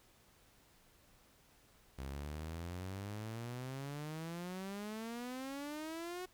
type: exponential sweep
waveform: sawtooth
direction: up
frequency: 65.41 to 370 Hz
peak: -38 dBFS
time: 1.98-6.26 s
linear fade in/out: 10 ms
effects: pink hiss -67 dBFS RMS until 6.33 s